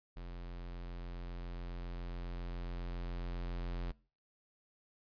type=tone with level ramp; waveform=square; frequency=43.65 Hz; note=F1; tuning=in tune; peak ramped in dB=-44 to -37 dBFS; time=0.16-3.92 s; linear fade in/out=10 ms; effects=noise-tail reverb RT60 0.4 s tail -23 dB re dry + resampled to 11025 Hz